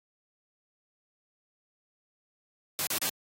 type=noise bursts; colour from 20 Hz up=white; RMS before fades=-30 dBFS; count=3; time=2.79-3.095 s; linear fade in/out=0 ms; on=79 ms; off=34 ms; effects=high-pass 100 Hz 12 dB/octave + AAC 48 kbps